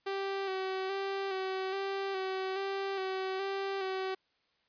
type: tone with vibrato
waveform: sawtooth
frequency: 385.3 Hz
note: G4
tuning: 30 cents flat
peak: -29 dBFS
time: 0.06-4.15 s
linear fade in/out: 10 ms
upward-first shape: square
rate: 1.2 Hz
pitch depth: 27 cents each way
effects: white hiss -74 dBFS RMS until 4.68 s + resampled to 11025 Hz